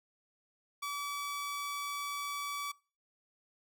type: tone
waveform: sawtooth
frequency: 1147 Hz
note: D6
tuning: 41 cents flat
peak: -32 dBFS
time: 0.82-2.72 s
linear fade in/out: 10 ms
effects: noise-tail reverb RT60 0.4 s tail -25 dB re dry